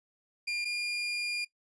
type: tone pair in turn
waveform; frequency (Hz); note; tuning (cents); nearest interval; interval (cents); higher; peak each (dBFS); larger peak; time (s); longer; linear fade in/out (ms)
30% pulse; 2400 / 2415; D7 / D7; +37 / +48; unison; 11; second; -28; neither; 0.47-0.65 / 0.65-1.45; second; 10
effects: noise-tail reverb RT60 0.1 s tail -19 dB re dry + resampled to 22050 Hz